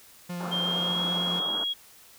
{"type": "tone with vibrato", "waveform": "45% pulse", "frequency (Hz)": 176.1, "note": "F3", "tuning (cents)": 15, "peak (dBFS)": -32, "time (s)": [0.29, 1.4], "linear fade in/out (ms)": 10, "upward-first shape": "triangle", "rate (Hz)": 8.6, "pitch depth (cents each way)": 15}
{"type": "band-pass noise", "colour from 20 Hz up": "white", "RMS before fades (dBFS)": -37, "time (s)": [0.4, 1.64], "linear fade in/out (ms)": 2, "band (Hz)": [160, 1400], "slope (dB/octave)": 48}
{"type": "tone with pitch glide", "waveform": "sine", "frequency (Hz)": [3187, 3301], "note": ["G7", "G#7"], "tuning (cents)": [28, -11], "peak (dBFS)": -26, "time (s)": [0.51, 1.74], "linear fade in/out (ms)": 20, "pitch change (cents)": 61, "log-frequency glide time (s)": [0.63, 1.01]}
{"effects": ["white hiss -53 dBFS RMS until 2.18 s"]}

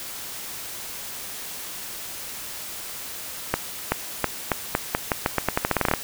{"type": "accelerating click train", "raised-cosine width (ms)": 0.5, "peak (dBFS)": -4, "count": 19, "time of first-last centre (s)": [3.54, 5.937], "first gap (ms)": 380, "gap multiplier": 0.85, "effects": ["white hiss -35 dBFS RMS until 6.03 s"]}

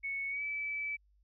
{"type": "tone with pitch glide", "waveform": "sine", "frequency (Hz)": [2212, 2305], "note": ["C#7", "D7"], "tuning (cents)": [-4, -33], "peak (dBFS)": -34, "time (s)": [0.03, 0.97], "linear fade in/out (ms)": 20, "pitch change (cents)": 71, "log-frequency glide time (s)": [0.29, 0.43], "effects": ["added 50 Hz sine -65 dBFS peak until 1.23 s"]}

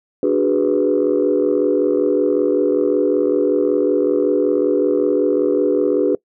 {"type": "chord", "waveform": "sine", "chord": "G# half-diminished seventh", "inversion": "second", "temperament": "equal", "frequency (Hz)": [293.7, 370, 415.3, 493.9], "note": ["D4", "F#4", "G#4", "B4"], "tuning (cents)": [0, 0, 0, 0], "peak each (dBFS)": -18, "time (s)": [0.23, 6.15], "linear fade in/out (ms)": 2, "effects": ["noise-tail reverb RT60 0.1 s tail -23 dB re dry", "tanh soft clip ceiling -6 dBFS"]}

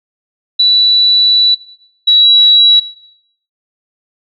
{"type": "tone pair in turn", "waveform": "sine", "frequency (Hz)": [3951, 3901], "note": ["B7", "B7"], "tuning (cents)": [0, -22], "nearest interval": "unison", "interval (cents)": 22, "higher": "first", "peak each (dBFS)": [-5, -4], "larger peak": "second", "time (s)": [[0.59, 1.55], [2.07, 2.8]], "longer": "first", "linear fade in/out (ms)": 10, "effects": ["noise-tail reverb RT60 0.7 s tail -17 dB re dry"]}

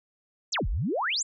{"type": "exponential two-way sweep", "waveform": "sine", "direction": "down then up", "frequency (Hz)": [8090, 34.65, 8090], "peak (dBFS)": -25, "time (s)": [0.52, 1.23], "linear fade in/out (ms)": 10, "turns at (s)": 0.68, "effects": []}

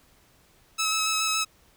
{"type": "tone with vibrato", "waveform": "10% pulse", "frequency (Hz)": 1293, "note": "E6", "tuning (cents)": -34, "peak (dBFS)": -15, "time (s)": [0.78, 1.45], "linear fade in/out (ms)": 20, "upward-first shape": "square", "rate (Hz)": 7.1, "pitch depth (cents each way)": 13, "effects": ["pink hiss -60 dBFS RMS until 1.76 s"]}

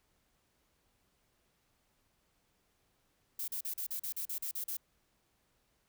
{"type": "noise bursts", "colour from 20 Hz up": "violet", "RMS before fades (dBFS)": -38, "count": 11, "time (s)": [3.39, 4.77], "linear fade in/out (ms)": 5, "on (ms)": 90, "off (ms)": 39, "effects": ["pink hiss -75 dBFS RMS until 5.88 s"]}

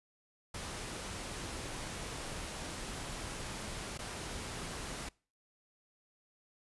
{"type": "noise with dropouts", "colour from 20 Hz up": "pink", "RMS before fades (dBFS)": -42, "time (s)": [0.54, 5.09], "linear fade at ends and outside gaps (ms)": 5, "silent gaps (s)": [3.977, 3.989], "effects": ["noise-tail reverb RT60 0.4 s tail -25 dB re dry", "resampled to 24000 Hz"]}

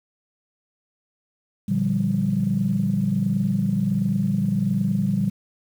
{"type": "chord", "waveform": "sine", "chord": "G minor seventh", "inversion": "first", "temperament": "equal", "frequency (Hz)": [116.54, 146.83, 174.61, 196], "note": ["Bb2", "D3", "F3", "G3"], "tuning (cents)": [0, 0, 0, 0], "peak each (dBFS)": [-27, -26, -26, -21], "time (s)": [1.68, 5.3], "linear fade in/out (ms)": 10, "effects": ["tanh soft clip ceiling -10 dBFS", "8-bit"]}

